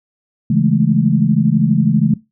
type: chord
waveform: sine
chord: A major seventh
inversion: first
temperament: equal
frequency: 138.59 / 164.81 / 207.7 / 220 Hz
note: C#3 / E3 / G#3 / A3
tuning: 0 / 0 / 0 / 0 cents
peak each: -16 dBFS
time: 0.5-2.14 s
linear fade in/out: 5 ms
effects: noise-tail reverb RT60 0.2 s tail -18 dB re dry